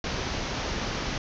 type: low-pass noise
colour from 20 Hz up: pink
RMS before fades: -31 dBFS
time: 0.04-1.18 s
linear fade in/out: 2 ms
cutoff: 6400 Hz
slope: 96 dB/octave
effects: none